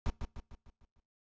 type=noise with echo; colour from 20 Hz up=brown; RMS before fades=-30 dBFS; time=0.06-0.1 s; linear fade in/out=0 ms; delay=150 ms; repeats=6; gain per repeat=-6 dB; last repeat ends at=1 s; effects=noise-tail reverb RT60 0.3 s tail -22 dB re dry + resampled to 16000 Hz